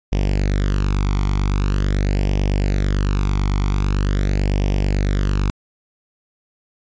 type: tone with flanger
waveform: sawtooth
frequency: 49 Hz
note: G1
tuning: in tune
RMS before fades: -18 dBFS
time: 0.12-5.5 s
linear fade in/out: 0 ms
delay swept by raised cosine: 0.36 to 0.9 ms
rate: 0.44 Hz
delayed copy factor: +0.75
effects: resampled to 16000 Hz